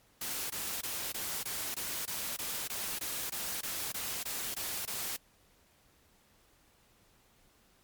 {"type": "noise bursts", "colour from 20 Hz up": "white", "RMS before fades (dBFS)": -37, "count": 16, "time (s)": [0.21, 5.165], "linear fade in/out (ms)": 5, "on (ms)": 290, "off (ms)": 21, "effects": ["pink hiss -66 dBFS RMS until 7.83 s", "MP3 96 kbps"]}